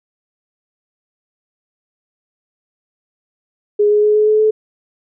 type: tone with pitch steps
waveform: sine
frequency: 415.3 / 418.7 / 422.1 / 425.5 / 429 / 432.4 Hz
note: G#4 / G#4 / G#4 / G#4 / A4 / A4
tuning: 0 / +14 / +28 / +42 / -44 / -30 cents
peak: -9 dBFS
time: 3.79-4.51 s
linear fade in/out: 10 ms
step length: 120 ms
effects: none